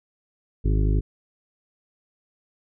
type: harmonic tone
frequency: 51.91 Hz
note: G#1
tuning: in tune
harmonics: 1 / 2 / 3 / 5 / 6 / 7 / 8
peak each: -19 / -25 / -29 / -33 / -35 / -36 / -37 dBFS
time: 0.64-1.01 s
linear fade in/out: 20 ms
effects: none